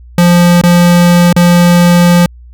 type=tone with dropouts; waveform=square; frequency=174.61 Hz; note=F3; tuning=in tune; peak=-4 dBFS; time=0.18-2.26 s; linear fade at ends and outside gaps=2 ms; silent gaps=0.614-0.636 / 1.328-1.363 s; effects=added 60 Hz sine -31 dBFS peak until 2.53 s